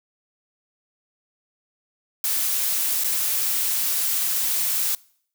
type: noise with dropouts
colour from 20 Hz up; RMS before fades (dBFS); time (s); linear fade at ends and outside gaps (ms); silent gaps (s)
blue; -23; 2.24-4.95; 2; 3.038-3.043
effects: noise-tail reverb RT60 0.6 s tail -24 dB re dry